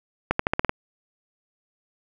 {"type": "accelerating click train", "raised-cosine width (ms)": 0.5, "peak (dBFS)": -5, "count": 7, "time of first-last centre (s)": [0.31, 0.694], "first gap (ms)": 84, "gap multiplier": 0.89, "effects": []}